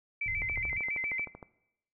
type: tone with vibrato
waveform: sine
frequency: 2186 Hz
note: C#7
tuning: 25 cents flat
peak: -30 dBFS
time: 0.21-1.25 s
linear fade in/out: 5 ms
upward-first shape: square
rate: 7.2 Hz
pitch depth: 100 cents each way
type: low-pass noise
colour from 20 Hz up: pink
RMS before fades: -42 dBFS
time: 0.26-0.78 s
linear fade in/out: 2 ms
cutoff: 130 Hz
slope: 24 dB/octave
type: click train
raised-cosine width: 1 ms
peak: -30 dBFS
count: 14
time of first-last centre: 0.42-1.428 s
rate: 12.9 Hz
effects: noise-tail reverb RT60 0.8 s tail -19 dB re dry